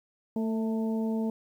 harmonic tone with a mistuned harmonic, 222.8 Hz, A3, 22 cents sharp, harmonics 1 / 2 / 3 / 4, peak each -27 / -35 / -41 / -44 dBFS, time 0.36-1.3 s, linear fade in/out 2 ms, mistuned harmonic 3, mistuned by -32 cents, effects 10-bit

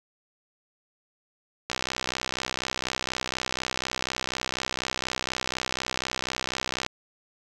click train, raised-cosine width 0.2 ms, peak -10 dBFS, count 332, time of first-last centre 1.7-6.864 s, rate 64.1 Hz, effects none

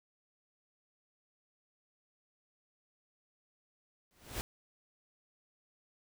pink noise with exponential growth, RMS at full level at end -35 dBFS, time 4.11-4.41 s, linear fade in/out 0 ms, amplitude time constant 64 ms, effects none

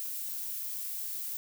violet noise, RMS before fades -37 dBFS, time 0-1.37 s, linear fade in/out 0 ms, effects none

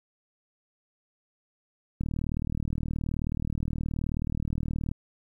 click train, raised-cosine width 5 ms, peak -18 dBFS, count 114, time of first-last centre 2.01-4.915 s, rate 38.9 Hz, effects 10-bit

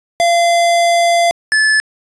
square tone pair in turn, 686 / 1732.8 Hz, F5 / A6, -31 / -27 cents, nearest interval octave + major third, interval 1604 cents, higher second, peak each -10 / -10 dBFS, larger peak neither, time 0.2-1.31 / 1.52-1.8 s, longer first, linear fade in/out 0 ms, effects resampled to 22050 Hz

